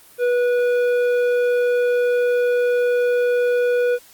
sine tone with tanh clipping, 488.4 Hz, B4, 19 cents flat, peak -17 dBFS, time 0.18-3.99 s, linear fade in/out 50 ms, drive 10 dB, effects white hiss -48 dBFS RMS until 4.13 s + Opus 32 kbps

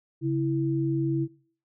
sine tone pair together, 138.4 / 329.2 Hz, C#3 / E4, -2 / -2 cents, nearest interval octave + minor third, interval 1500 cents, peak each -26 dBFS, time 0.21-1.28 s, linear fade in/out 50 ms, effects noise-tail reverb RT60 0.5 s tail -21 dB re dry

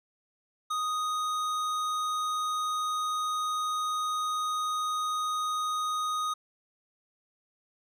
sine tone with tanh clipping, 1244.5 Hz, D#6, in tune, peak -30 dBFS, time 0.7-6.34 s, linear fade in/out 10 ms, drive 16 dB, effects none

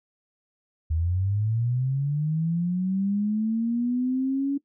sine linear sweep, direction up, 77.1 to 282.4 Hz, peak -22 dBFS, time 0.9-4.58 s, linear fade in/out 10 ms, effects noise-tail reverb RT60 0.1 s tail -19 dB re dry

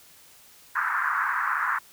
white band-pass noise, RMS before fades -26 dBFS, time 0.75-1.79 s, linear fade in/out 10 ms, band 1000 to 1700 Hz, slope 48 dB/octave, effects white hiss -53 dBFS RMS until 1.92 s

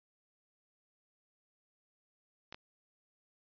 clicks, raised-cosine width 0.2 ms, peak -28 dBFS, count 2, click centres 2.525 / 2.545 s, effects resampled to 11025 Hz

